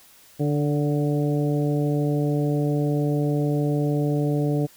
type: harmonic tone with a mistuned harmonic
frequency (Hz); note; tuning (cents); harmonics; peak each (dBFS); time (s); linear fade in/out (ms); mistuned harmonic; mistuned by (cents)
146.83; D3; 0; 1 / 2 / 3 / 4 / 5; -22 / -25 / -28 / -32 / -37; 0.39-4.67; 20; 4; -21
effects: white hiss -52 dBFS RMS until 4.76 s